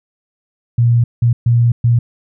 sine tone bursts at uneven times, 118.6 Hz, A#2, 30 cents sharp, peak -8 dBFS, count 4, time 0.78-1.04 / 1.22-1.33 / 1.46-1.72 / 1.84-1.99 s, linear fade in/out 5 ms, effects none

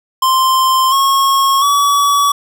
square tone with pitch steps, 1046 / 1091 / 1138 Hz, C6 / C#6 / C#6, -1 / -28 / +45 cents, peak -10 dBFS, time 0.22-2.32 s, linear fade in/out 5 ms, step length 700 ms, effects none

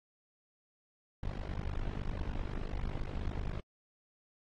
brown noise with amplitude modulation, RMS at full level -33 dBFS, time 1.23-3.6 s, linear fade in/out 2 ms, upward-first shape sine, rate 50 Hz, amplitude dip 100%, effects low-pass 4000 Hz 12 dB/octave + AAC 32 kbps

